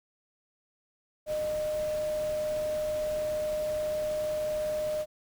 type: tone in noise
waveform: sine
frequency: 611 Hz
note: D#5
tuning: 32 cents flat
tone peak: -28 dBFS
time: 1.26-5.06 s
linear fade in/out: 50 ms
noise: pink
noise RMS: -44 dBFS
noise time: 1.26-5.06 s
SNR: +13 dB
effects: none